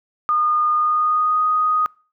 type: tone with pitch glide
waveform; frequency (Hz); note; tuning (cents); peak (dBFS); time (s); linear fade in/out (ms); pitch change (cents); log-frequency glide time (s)
sine; 1221 to 1245.2; D#6 to D#6; -33 to +1; -15; 0.29-1.86; 0; +34; 0.73-1.42
effects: noise-tail reverb RT60 0.4 s tail -26 dB re dry